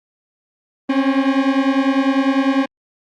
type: beating tone pair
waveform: 40% pulse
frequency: 265.5 / 275.5 Hz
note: C4 / C#4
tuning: +25 / -11 cents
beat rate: 10 Hz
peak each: -16 / -16 dBFS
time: 0.89-2.66 s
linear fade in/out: 10 ms
effects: low-pass 3000 Hz 12 dB/octave + Opus 32 kbps